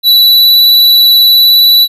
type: tone with vibrato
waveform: square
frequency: 3951 Hz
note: B7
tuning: in tune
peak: -3 dBFS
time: 0.03-1.88 s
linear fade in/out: 50 ms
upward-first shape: triangle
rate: 19 Hz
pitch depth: 17 cents each way
effects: none